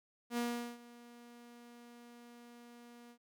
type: tone with ADSR envelope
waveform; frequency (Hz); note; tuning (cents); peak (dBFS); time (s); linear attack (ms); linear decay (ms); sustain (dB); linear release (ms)
sawtooth; 238.7; A#3; +41; -29; 0.3-3.18; 75; 400; -21; 76
effects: none